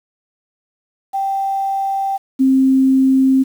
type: tone pair in turn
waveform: sine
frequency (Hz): 782 / 264.8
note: G5 / C4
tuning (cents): -4 / +21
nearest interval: octave + perfect fifth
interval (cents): 1875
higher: first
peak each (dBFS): -16 / -9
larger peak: second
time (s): 1.13-2.18 / 2.39-3.44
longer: neither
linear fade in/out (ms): 20
effects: 7-bit